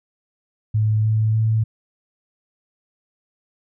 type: tone with pitch steps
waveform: sine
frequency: 108 / 109.32 / 110.65 Hz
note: A2 / A2 / A2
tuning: -32 / -11 / +10 cents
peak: -15 dBFS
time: 0.74-1.64 s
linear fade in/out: 10 ms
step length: 300 ms
effects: none